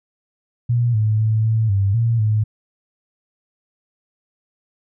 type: tone with pitch steps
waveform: sine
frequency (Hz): 119.7 / 108 / 109.7 / 111.3 / 98.6 / 115.7 / 107.6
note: A#2 / A2 / A2 / A2 / G2 / A#2 / A2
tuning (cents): +46 / -32 / -5 / +20 / +11 / -13 / -38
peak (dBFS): -14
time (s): 0.69-2.44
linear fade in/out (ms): 10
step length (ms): 250
effects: none